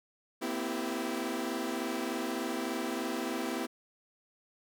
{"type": "chord", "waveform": "sawtooth", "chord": "C dominant seventh", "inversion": "third", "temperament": "equal with one note detuned", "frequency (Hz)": [233.1, 256.5, 329.6, 392], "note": ["Bb3", "C4", "E4", "G4"], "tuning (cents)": [0, -34, 0, 0], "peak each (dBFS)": [-36, -33, -33, -36], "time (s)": [0.41, 3.67], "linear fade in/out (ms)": 20, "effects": []}